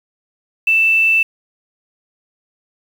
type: tone with quantisation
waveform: sine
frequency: 2655 Hz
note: E7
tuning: 12 cents sharp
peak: -10 dBFS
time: 0.67-1.23 s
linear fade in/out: 5 ms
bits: 6
effects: none